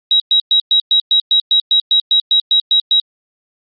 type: tone bursts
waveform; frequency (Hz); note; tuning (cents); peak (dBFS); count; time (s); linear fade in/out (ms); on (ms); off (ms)
sine; 3843; B7; -48; -8; 15; 0.11-3; 2; 90; 110
effects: Opus 48 kbps